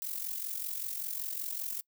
violet noise with amplitude modulation, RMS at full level -34 dBFS, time 0.02-1.81 s, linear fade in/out 0 ms, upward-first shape sine, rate 45.2 Hz, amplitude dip 70%, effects noise-tail reverb RT60 0.1 s tail -24 dB re dry

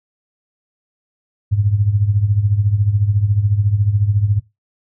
sine tone with tremolo, 102.7 Hz, G#2, 19 cents flat, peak -9 dBFS, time 1.51-4.4 s, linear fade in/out 20 ms, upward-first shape triangle, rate 14 Hz, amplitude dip 80%, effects noise-tail reverb RT60 0.2 s tail -18 dB re dry

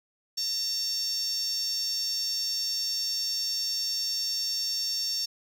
10% pulse tone with high-pass filter, 910 Hz, A#5, 42 cents flat, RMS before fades -30 dBFS, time 0.37-5.26 s, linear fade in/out 10 ms, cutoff 5400 Hz, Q 7.1, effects none

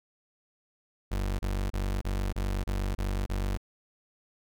35% pulse tone bursts, 48.05 Hz, G1, 34 cents flat, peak -26 dBFS, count 8, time 1.11-3.574 s, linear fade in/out 10 ms, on 280 ms, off 32 ms, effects none

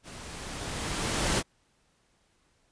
pink noise with level ramp, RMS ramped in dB -45 to -25 dBFS, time 0.03-1.43 s, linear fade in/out 50 ms, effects pink hiss -69 dBFS RMS until 2.71 s + resampled to 22050 Hz

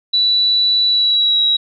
sine tone with pitch glide, 3952 to 3862 Hz, B7 to B7, 0 to -39 cents, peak -11 dBFS, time 0.13-1.57 s, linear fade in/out 10 ms, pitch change -39 cents, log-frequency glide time 0.87-1.41 s, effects none

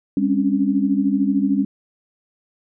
sine tone cluster, 201 / 269.8 / 283.1 Hz, G3 / C#4 / C#4, +44 / -47 / +37 cents, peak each -20 dBFS, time 0.17-1.65 s, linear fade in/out 2 ms, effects none

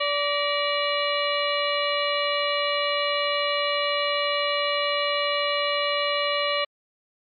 harmonic tone with a mistuned harmonic, 579 Hz, D5, 25 cents flat, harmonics 1 / 2 / 3 / 4 / 5 / 6 / 7, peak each -26 / -28 / -33 / -30 / -29 / -36 / -32 dBFS, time 0-6.65 s, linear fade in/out 10 ms, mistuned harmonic 3, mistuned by +140 cents, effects MP3 64 kbps

